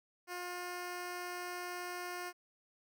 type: tone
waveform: 10% pulse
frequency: 356.2 Hz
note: F4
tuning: 34 cents sharp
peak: -32 dBFS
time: 0.27-2.33 s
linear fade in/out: 50 ms
effects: none